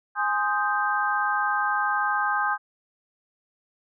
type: chord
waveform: sine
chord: Ab major seventh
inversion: none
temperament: equal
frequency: 830.6 / 1046.5 / 1244.5 / 1568 Hz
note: Ab5 / C6 / Eb6 / G6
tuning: 0 / 0 / 0 / 0 cents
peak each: -27 / -30 / -27 / -26 dBFS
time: 0.15-2.58 s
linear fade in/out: 50 ms
effects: none